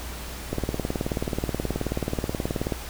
click train, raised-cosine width 2 ms, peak -12 dBFS, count 42, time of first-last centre 0.53-2.723 s, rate 18.7 Hz, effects added 60 Hz sine -36 dBFS peak until 2.89 s + pink hiss -38 dBFS RMS until 2.89 s

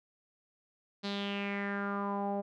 sawtooth tone with low-pass filter sweep, 200.7 Hz, G3, 41 cents sharp, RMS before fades -35 dBFS, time 1.03-2.42 s, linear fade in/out 20 ms, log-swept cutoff 4300 to 670 Hz, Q 4.7, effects none

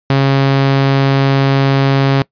sawtooth tone, 136.7 Hz, C#3, 24 cents flat, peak -5 dBFS, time 0.1-2.22 s, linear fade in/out 2 ms, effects noise-tail reverb RT60 0.1 s tail -22 dB re dry + resampled to 11025 Hz

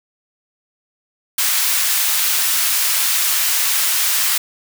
white high-pass noise, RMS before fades -17 dBFS, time 1.38-4.38 s, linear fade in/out 5 ms, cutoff 1200 Hz, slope 12 dB/octave, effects none

